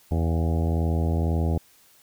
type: harmonic tone with a mistuned harmonic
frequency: 82 Hz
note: E2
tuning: 9 cents flat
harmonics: 1 / 2 / 3 / 4 / 5 / 6 / 7 / 8 / 9 / 10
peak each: -22 / -28 / -32 / -34 / -36 / -38 / -39 / -40 / -41 / -42 dBFS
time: 0.11-1.58 s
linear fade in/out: 5 ms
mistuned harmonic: 8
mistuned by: +56 cents
effects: white hiss -57 dBFS RMS until 2.02 s